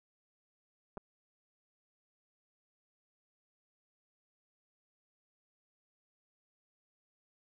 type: clicks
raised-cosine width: 1 ms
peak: -30 dBFS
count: 2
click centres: 0.972 / 0.977 s
effects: none